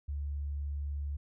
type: tone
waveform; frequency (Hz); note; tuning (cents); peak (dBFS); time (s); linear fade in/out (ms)
sine; 71.8; D2; -39; -33; 0.08-1.17; 10
effects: none